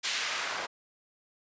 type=noise with band-pass filter sweep; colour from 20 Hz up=white; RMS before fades=-33 dBFS; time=0.03-0.67 s; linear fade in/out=20 ms; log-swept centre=3100 to 930 Hz; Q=0.92; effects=resampled to 16000 Hz